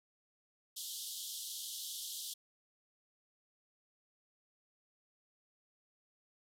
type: band-pass noise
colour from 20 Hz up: pink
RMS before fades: -44 dBFS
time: 0.76-2.34 s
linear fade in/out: 10 ms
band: 3100 to 15000 Hz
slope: 96 dB/octave
effects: none